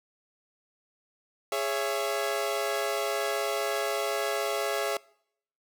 sawtooth chord, C# minor, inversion second, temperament equal with one note detuned, 415.3 / 554.4 / 669.6 Hz, G#4 / C#5 / E5, 0 / 0 / +27 cents, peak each -28 dBFS, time 1.52-4.97 s, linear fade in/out 2 ms, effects noise-tail reverb RT60 0.7 s tail -24 dB re dry

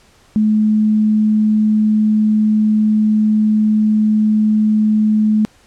sine tone, 214.4 Hz, A3, 45 cents flat, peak -10 dBFS, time 0.36-5.45 s, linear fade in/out 0 ms, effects pink hiss -50 dBFS RMS until 5.66 s + low-pass 9000 Hz 12 dB/octave

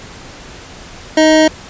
square tone pair together, 311.5 / 629 Hz, D#4 / D#5, +2 / +19 cents, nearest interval octave, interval 1217 cents, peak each -10 dBFS, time 1.17-1.48 s, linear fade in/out 5 ms, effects pink hiss -34 dBFS RMS until 1.69 s + resampled to 16000 Hz

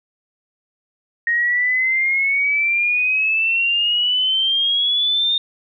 sine exponential sweep, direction up, 1864.7 to 3661 Hz, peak -15 dBFS, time 1.27-5.38 s, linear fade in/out 2 ms, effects none

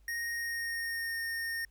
square tone with pitch glide, 1864.7 to 1836.9 Hz, A#6 to A#6, 0 to -26 cents, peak -34 dBFS, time 0.08-1.65 s, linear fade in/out 2 ms, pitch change -26 cents, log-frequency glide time 0.34-1.18 s, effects added 50 Hz sine -58 dBFS peak until 1.7 s + pink hiss -74 dBFS RMS until 1.7 s

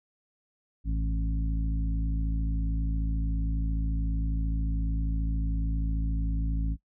harmonic tone with a mistuned harmonic, 54.6 Hz, A1, 13 cents flat, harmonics 1 / 2 / 3 / 4 / 5, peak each -26 / -39 / -36 / -46 / -39 dBFS, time 0.84-6.77 s, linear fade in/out 50 ms, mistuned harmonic 2, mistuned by -22 cents, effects noise-tail reverb RT60 0.1 s tail -19 dB re dry

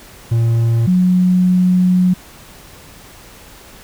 triangle / sine tone pair in turn, 115.5 / 182.03 Hz, A#2 / F#3, -16 / -28 cents, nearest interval minor sixth, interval 788 cents, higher second, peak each -9 dBFS, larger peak neither, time 0.31-0.87 / 0.87-2.14 s, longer second, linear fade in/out 10 ms, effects pink hiss -40 dBFS RMS until 3.83 s

